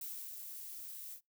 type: noise with ADSR envelope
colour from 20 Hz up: violet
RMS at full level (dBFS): -43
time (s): 0.01-1.21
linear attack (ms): 4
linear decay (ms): 280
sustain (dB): -4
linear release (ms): 80
effects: noise-tail reverb RT60 0.2 s tail -26 dB re dry

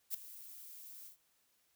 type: noise with ADSR envelope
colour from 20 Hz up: violet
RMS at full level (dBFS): -36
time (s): 0.1-1.17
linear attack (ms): 43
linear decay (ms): 5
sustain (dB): -16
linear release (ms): 110
effects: white hiss -75 dBFS RMS until 1.75 s

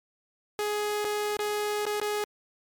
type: tone with dropouts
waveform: sawtooth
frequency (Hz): 417.8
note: G#4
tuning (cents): +10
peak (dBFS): -23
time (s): 0.59-2.24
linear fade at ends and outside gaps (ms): 0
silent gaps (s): 1.045-1.05 / 1.368-1.391 / 1.853-1.865 / 1.999-2.015
effects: MP3 96 kbps

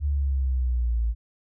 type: exponential sweep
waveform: sine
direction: down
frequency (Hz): 73.6 to 55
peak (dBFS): -21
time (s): 0-1.15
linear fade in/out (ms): 50
effects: none

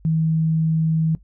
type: tone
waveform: sine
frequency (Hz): 160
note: D#3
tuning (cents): +49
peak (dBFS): -16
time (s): 0.05-1.15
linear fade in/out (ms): 0
effects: noise-tail reverb RT60 0.1 s tail -17 dB re dry + added 50 Hz sine -47 dBFS peak until 1.23 s

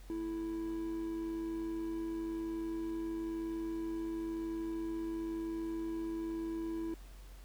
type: tone with amplitude modulation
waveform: triangle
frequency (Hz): 329.6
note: E4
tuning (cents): 0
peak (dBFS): -32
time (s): 0.1-6.94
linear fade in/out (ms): 0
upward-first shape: sine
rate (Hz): 101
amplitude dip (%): 40
effects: added 46 Hz sine -49 dBFS peak until 7.44 s + pink hiss -61 dBFS RMS until 7.44 s

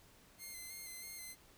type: tone with vibrato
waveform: 5% pulse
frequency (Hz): 2093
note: C7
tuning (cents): 0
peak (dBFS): -37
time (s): 0.38-1.36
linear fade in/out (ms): 50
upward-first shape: square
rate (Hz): 3.1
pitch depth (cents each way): 26
effects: pink hiss -64 dBFS RMS until 1.57 s

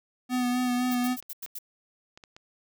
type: tone with vibrato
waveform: square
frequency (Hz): 248.4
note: B3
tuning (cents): +10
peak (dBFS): -25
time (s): 0.29-1.17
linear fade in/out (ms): 50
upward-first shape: sine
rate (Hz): 3.9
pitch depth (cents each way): 23
type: noise bursts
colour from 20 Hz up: violet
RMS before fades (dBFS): -37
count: 6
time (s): 0.91-1.588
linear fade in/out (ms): 5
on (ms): 38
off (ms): 90
type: clicks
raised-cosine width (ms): 0.2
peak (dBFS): -30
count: 8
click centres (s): 1.024 / 1.127 / 1.226 / 1.431 / 1.462 / 2.175 / 2.238 / 2.365
effects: none

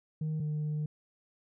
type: tone pair in turn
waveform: sine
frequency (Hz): 155.56 / 151.39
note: D#3 / D#3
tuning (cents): 0 / -47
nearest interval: unison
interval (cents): 47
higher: first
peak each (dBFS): -28 / -28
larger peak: neither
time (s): 0.21-0.4 / 0.4-0.86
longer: second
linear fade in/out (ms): 5
effects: tanh soft clip ceiling -29 dBFS

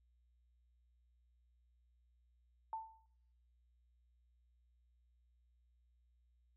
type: tone with exponential decay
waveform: sine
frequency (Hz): 889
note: A5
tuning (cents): +18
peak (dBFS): -37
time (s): 2.73-3.06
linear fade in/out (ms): 1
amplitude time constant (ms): 70
effects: noise-tail reverb RT60 0.9 s tail -26 dB re dry + added 60 Hz sine -70 dBFS peak until 6.56 s

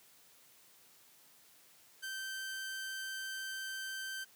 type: tone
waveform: sawtooth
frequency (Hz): 1554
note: G6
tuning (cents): -16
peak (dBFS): -36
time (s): 2.02-4.25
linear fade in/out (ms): 20
effects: white hiss -63 dBFS RMS until 4.35 s + high-pass 100 Hz 12 dB/octave

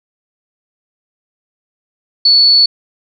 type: tone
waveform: sine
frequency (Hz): 4435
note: C#8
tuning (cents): 0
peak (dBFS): -5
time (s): 2.25-2.66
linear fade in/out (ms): 5
effects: none

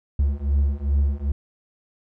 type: beating tone pair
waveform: triangle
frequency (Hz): 69.3 / 71.8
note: C#2 / D2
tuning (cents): 0 / -39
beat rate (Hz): 2.5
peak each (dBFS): -20 / -19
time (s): 0.19-1.32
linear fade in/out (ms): 5
effects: none

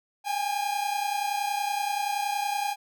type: tone pair together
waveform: 45% pulse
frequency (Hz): 804.4 / 835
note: G5 / G#5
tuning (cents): +44 / +9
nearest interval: minor second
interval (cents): 65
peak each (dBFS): -28 / -31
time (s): 0.24-2.76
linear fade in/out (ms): 50
effects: none

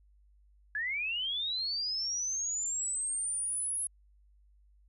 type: linear sweep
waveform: sine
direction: up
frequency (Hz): 1662 to 10760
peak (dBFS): -31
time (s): 0.75-3.87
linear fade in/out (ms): 2
effects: added 50 Hz sine -60 dBFS peak until 4.88 s

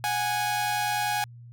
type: tone pair together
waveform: sawtooth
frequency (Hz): 738 / 828.4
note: F#5 / G#5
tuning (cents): -5 / -5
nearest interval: major second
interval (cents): 200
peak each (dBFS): -28 / -22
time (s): 0.04-1.24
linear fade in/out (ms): 0
effects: added 119 Hz sine -43 dBFS peak until 1.52 s

